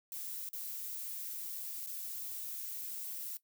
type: noise with dropouts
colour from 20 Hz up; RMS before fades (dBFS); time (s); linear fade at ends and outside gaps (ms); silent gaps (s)
violet; -42; 0.12-3.37; 1; 0.49-0.531 / 1.863-1.871
effects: noise-tail reverb RT60 0.1 s tail -17 dB re dry